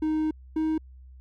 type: tone pair in turn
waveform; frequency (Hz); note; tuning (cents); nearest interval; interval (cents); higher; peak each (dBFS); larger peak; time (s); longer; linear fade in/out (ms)
triangle; 311.1 / 314.9; D#4 / D#4; 0 / +21; unison; 21; second; -21; neither; 0.02-0.31 / 0.56-0.78; first; 5
effects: added 64 Hz sine -45 dBFS peak until 1.2 s